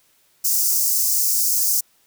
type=high-pass noise; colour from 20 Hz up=white; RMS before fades=-19 dBFS; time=0.44-1.81 s; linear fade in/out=10 ms; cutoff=5100 Hz; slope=48 dB/octave; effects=white hiss -60 dBFS RMS until 2.06 s